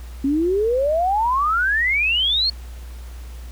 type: exponential sweep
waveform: sine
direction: up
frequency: 266.2 to 4400 Hz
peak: -16 dBFS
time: 0.24-2.5 s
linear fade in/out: 5 ms
effects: added 60 Hz sine -32 dBFS peak until 3.51 s + pink hiss -47 dBFS RMS until 3.51 s